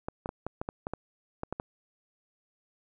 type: clicks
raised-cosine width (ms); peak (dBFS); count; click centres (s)
1; -19; 11; 0.085 / 0.259 / 0.291 / 0.466 / 0.615 / 0.689 / 0.869 / 0.936 / 1.434 / 1.526 / 1.599
effects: none